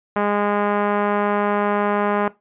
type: tone with low-pass filter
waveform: 5% pulse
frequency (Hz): 205.5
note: G#3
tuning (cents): -18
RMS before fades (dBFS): -20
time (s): 0.16-2.28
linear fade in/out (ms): 2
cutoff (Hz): 1100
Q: 0.74
effects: noise-tail reverb RT60 0.2 s tail -18 dB re dry + resampled to 8000 Hz